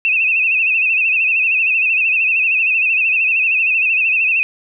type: tone with vibrato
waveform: sine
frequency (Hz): 2600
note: E7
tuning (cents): -24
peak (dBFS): -12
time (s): 0.05-4.43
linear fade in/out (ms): 0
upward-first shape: sine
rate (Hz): 13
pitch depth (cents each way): 82
effects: none

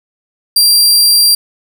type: tone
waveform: sawtooth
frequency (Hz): 4735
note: D8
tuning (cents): +13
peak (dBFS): -3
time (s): 0.56-1.35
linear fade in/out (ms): 5
effects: none

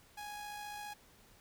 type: tone with amplitude modulation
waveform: sawtooth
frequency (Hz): 830.6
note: G#5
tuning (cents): 0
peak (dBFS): -38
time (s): 0.17-0.94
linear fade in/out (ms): 10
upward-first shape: sine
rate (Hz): 54.8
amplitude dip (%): 30
effects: pink hiss -63 dBFS RMS until 1.4 s

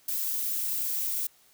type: noise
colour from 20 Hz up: violet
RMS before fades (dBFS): -30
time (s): 0.08-1.27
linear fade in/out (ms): 5
effects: white hiss -61 dBFS RMS until 1.53 s

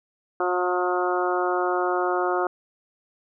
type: harmonic tone with a mistuned harmonic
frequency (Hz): 180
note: F#3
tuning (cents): -47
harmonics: 2 / 3 / 4 / 5 / 6 / 7 / 8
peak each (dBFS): -25 / -30 / -27 / -32 / -32 / -29 / -33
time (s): 0.4-2.47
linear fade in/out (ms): 2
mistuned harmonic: 8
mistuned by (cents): -17
effects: none

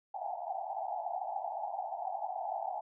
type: band-pass noise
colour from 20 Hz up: white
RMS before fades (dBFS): -38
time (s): 0.14-2.81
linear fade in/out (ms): 5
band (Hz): 670 to 850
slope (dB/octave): 96
effects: none

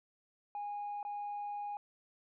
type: tone with dropouts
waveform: sine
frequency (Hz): 822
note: G#5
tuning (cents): -18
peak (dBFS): -36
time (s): 0.55-1.77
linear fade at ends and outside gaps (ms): 1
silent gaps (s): 1.029-1.05
effects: tanh soft clip ceiling -35 dBFS

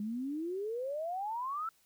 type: exponential sweep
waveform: sine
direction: up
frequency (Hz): 202.5 to 1352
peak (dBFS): -34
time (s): 0-1.69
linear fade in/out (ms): 2
effects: white hiss -69 dBFS RMS until 1.85 s

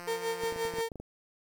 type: tone with pitch glide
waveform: 5% pulse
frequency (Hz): 174.61 to 170.42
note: F3 to F3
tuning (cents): 0 to -42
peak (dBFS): -31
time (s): 0-0.81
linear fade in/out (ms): 0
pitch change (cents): -42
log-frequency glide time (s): 0.45-0.58
type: tone with tremolo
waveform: 35% pulse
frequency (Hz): 456.4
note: A#4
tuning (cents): -37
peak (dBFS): -27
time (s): 0.07-0.89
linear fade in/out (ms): 10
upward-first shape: sine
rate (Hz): 5.7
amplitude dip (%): 70
type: clicks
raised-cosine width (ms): 2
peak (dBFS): -29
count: 9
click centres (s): 0.436 / 0.524 / 0.561 / 0.652 / 0.738 / 0.785 / 0.918 / 0.957 / 1
effects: 10-bit

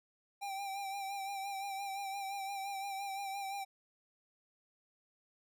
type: tone with vibrato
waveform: square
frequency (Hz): 788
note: G5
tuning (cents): +9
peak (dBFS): -39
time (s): 0.41-3.65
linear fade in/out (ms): 20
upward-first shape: sine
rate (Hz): 5.8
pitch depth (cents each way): 38
effects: none

